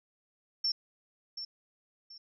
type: tone with echo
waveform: sine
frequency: 5410 Hz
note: E8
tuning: 44 cents sharp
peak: -27 dBFS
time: 0.64-0.72 s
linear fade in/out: 5 ms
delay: 730 ms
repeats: 2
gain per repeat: -10 dB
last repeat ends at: 2.18 s
effects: none